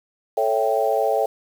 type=chord; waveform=sine; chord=A dominant seventh; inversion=none; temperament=equal; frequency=440 / 554.4 / 659.3 / 784 Hz; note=A4 / C#5 / E5 / G5; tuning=0 / 0 / 0 / 0 cents; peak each=-23 dBFS; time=0.37-1.26 s; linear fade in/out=5 ms; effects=7-bit